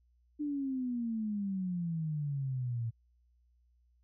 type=exponential sweep; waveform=sine; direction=down; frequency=300.5 to 112.7 Hz; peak=-32 dBFS; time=0.39-2.91 s; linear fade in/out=20 ms; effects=added 60 Hz sine -66 dBFS peak until 4.03 s